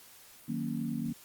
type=chord; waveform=sine; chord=D# minor seventh; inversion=none; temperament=equal; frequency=155.56 / 185 / 233.1 / 277.2 Hz; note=D#3 / F#3 / A#3 / C#4; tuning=0 / 0 / 0 / 0 cents; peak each=-38 / -40 / -34 / -39 dBFS; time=0.48-1.13 s; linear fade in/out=10 ms; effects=white hiss -55 dBFS RMS until 1.24 s + Opus 48 kbps